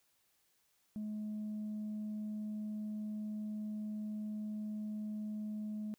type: tone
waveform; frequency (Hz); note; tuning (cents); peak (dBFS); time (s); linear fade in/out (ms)
sine; 212.5; G#3; +40; -36; 0.96-5.94; 0
effects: tanh soft clip ceiling -36 dBFS + white hiss -75 dBFS RMS until 5.98 s